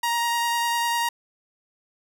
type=tone with vibrato; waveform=sawtooth; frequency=940 Hz; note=A#5; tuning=14 cents sharp; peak=-18 dBFS; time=0.03-1.09 s; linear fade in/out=5 ms; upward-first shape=sine; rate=10 Hz; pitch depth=12 cents each way; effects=none